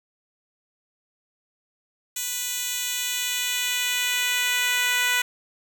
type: tone with high-pass filter sweep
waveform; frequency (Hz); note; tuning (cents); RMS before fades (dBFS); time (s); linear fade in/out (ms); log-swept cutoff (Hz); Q
10% pulse; 493.9; B4; 0; -25; 2.16-5.22; 5; 5400 to 1600; 0.94
effects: none